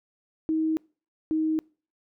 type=tone pair in turn; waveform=sine; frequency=317.1 / 314.9 Hz; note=D#4 / D#4; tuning=+33 / +21 cents; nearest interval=unison; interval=12 cents; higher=first; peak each=-22 dBFS; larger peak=neither; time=0.49-0.77 / 1.31-1.59 s; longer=neither; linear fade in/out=0 ms; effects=noise-tail reverb RT60 0.4 s tail -26 dB re dry